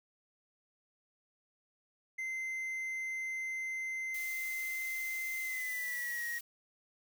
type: tone with pitch glide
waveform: triangle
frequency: 2073 to 1890 Hz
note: C7 to A#6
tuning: -17 to +23 cents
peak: -34 dBFS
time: 2.18-6.39 s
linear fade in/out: 10 ms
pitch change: -160 cents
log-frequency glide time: 5.42-6.25 s
type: noise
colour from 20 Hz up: blue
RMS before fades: -46 dBFS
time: 4.14-6.41 s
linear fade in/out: 5 ms
effects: none